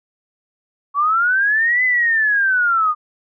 sine linear two-way sweep, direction up then down, 1117 to 2032 to 1205 Hz, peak -13 dBFS, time 0.94-2.95 s, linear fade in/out 50 ms, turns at 1.84 s, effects none

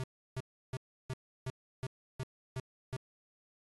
square tone bursts, 129.9 Hz, C3, 12 cents flat, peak -36 dBFS, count 9, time 0-2.964 s, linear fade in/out 0 ms, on 36 ms, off 330 ms, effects AAC 32 kbps

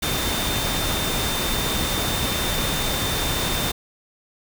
sine tone in noise, 3604 Hz, A7, 41 cents sharp, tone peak -29 dBFS, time 0.02-3.72 s, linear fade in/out 10 ms, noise pink, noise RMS -24 dBFS, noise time 0.02-3.72 s, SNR -8 dB, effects none

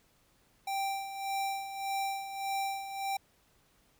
square tone with tremolo, 784 Hz, G5, in tune, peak -31 dBFS, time 0.67-3.17 s, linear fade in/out 5 ms, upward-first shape sine, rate 1.7 Hz, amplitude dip 65%, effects pink hiss -68 dBFS RMS until 3.99 s

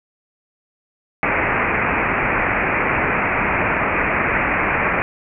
white low-pass noise, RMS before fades -19 dBFS, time 1.23-5.02 s, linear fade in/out 0 ms, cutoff 2500 Hz, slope 96 dB/octave, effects none

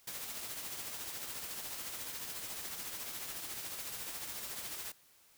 white noise with tremolo, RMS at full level -41 dBFS, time 0.07-4.92 s, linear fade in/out 5 ms, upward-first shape triangle, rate 14 Hz, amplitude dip 45%, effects white hiss -65 dBFS RMS until 5.37 s

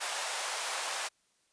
pink high-pass noise, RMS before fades -35 dBFS, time 0-1.09 s, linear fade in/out 20 ms, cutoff 640 Hz, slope 24 dB/octave, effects white hiss -72 dBFS RMS until 1.52 s + resampled to 22050 Hz

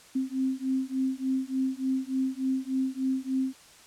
sine beating tone pair, 261.4 / 264.8 Hz, C4 / C4, -1 / +21 cents, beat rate 3.4 Hz, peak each -29 dBFS, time 0.15-3.54 s, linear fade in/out 10 ms, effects white hiss -53 dBFS RMS until 3.86 s + low-pass 9000 Hz 12 dB/octave

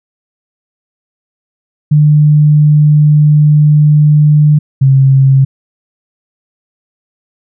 sine tone pair in turn, 150 / 135.01 Hz, D3 / C#3, +37 / -45 cents, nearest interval major second, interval 182 cents, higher first, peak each -3 dBFS, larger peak neither, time 1.91-4.59 / 4.81-5.45 s, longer first, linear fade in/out 10 ms, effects none

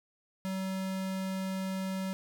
square tone, 190 Hz, F#3, 46 cents sharp, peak -33 dBFS, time 0.45-2.13 s, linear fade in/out 0 ms, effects none

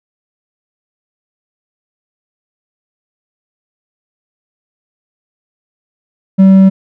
sine tone with hard clipping, 191.8 Hz, G3, 37 cents flat, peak -3 dBFS, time 6.38-6.7 s, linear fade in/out 20 ms, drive 3 dB, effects none

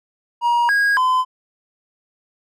triangle tone with pitch steps, 951 / 1640 / 1021 Hz, A#5 / G#6 / C6, +34 / -22 / -43 cents, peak -12 dBFS, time 0.41-1.25 s, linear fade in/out 50 ms, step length 280 ms, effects none

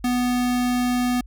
square tone, 246.9 Hz, B3, in tune, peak -20 dBFS, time 0.04-1.21 s, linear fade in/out 5 ms, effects added 50 Hz sine -39 dBFS peak until 1.26 s

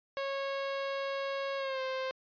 sawtooth tone with pitch glide, 549 to 523.6 Hz, C#5 to C5, -17 to +1 cents, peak -29 dBFS, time 0.17-2.11 s, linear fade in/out 0 ms, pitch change -82 cents, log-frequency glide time 1.57-1.81 s, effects resampled to 11025 Hz

